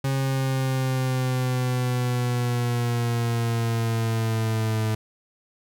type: exponential sweep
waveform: 40% pulse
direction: down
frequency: 135.7 to 108.9 Hz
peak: -21 dBFS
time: 0.04-4.95 s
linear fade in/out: 5 ms
effects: none